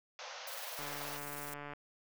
pink band-pass noise, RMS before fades -47 dBFS, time 0.19-1.17 s, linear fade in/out 0 ms, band 500 to 6500 Hz, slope 96 dB/octave
blue noise with tremolo, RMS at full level -44 dBFS, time 0.47-1.54 s, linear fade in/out 5 ms, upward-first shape triangle, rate 20 Hz, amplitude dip 55%
click train, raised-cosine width 0.5 ms, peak -30 dBFS, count 138, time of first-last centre 0.79-1.735 s, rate 145 Hz
effects none

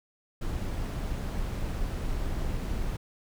brown noise, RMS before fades -31 dBFS, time 0.41-2.97 s, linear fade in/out 10 ms, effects none

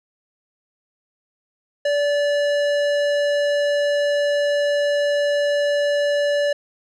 sine tone with tanh clipping, 579 Hz, D5, 25 cents flat, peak -19 dBFS, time 1.85-6.53 s, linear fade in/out 5 ms, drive 17 dB, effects none

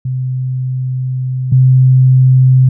sine tone pair in turn, 128.8 / 129.54 Hz, C3 / C3, -27 / -17 cents, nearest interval unison, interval 10 cents, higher second, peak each -14 / -4 dBFS, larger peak second, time 0.05-1.52 / 1.52-2.69 s, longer first, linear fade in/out 5 ms, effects none

